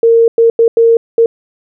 sine tone bursts at uneven times, 460 Hz, A#4, 23 cents flat, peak -4 dBFS, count 5, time 0.03-0.28 / 0.38-0.5 / 0.59-0.68 / 0.77-0.97 / 1.18-1.26 s, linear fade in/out 2 ms, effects none

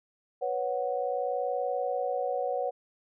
sine chord, B suspended second, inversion none, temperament equal, 493.9 / 554.4 / 740 Hz, B4 / C#5 / F#5, 0 / 0 / 0 cents, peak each -32 dBFS, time 0.41-2.71 s, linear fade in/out 20 ms, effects none

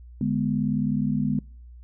sine chord, G# diminished, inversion second, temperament equal with one note detuned, 147.26 / 207.7 / 246.9 Hz, D3 / G#3 / B3, +5 / 0 / 0 cents, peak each -27 / -25 / -26 dBFS, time 0.21-1.39 s, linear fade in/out 2 ms, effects noise-tail reverb RT60 0.5 s tail -26 dB re dry + added 60 Hz sine -42 dBFS peak until 1.83 s

